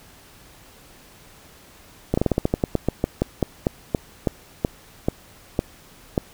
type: slowing click train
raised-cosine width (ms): 2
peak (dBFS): -5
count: 21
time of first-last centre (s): 2.14-6.178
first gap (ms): 35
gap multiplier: 1.16
effects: pink hiss -49 dBFS RMS until 6.33 s